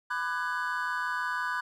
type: chord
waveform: triangle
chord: G# half-diminished seventh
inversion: first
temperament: just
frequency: 996.7 / 1196.1 / 1495.1 / 1661.2 Hz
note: B5 / D6 / F#6 / G#6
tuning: +16 / +31 / +18 / 0 cents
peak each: -32 / -35 / -31 / -35 dBFS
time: 0.1-1.61 s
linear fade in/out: 10 ms
effects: none